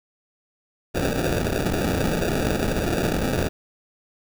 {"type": "noise with sample-and-hold", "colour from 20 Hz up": "violet", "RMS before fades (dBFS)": -23, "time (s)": [0.94, 3.49], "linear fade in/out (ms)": 20, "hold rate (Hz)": 1050, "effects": []}